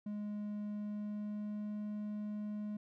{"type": "tone with pitch glide", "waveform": "triangle", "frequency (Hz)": [208.2, 209.6], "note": ["G#3", "G#3"], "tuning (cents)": [5, 16], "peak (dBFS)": -36, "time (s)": [0.06, 2.77], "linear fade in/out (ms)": 5, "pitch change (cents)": 11, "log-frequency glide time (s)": [0.69, 1.75], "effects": []}